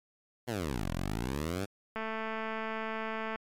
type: exponential two-way sweep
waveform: 10% pulse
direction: down then up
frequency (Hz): 128.4 to 40.52 to 102.7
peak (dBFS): -24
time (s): 0.47-1.66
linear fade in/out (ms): 20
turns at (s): 0.91
type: click train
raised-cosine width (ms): 0.5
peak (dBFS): -22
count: 310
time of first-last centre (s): 1.96-3.358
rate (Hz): 221
effects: MP3 96 kbps